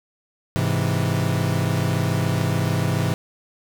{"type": "chord", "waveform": "40% pulse", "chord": "Ab augmented", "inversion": "none", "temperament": "equal", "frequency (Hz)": [103.83, 130.81, 164.81], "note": ["Ab2", "C3", "E3"], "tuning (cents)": [0, 0, 0], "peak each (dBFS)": -23, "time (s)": [0.56, 3.14], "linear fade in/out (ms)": 0, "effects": []}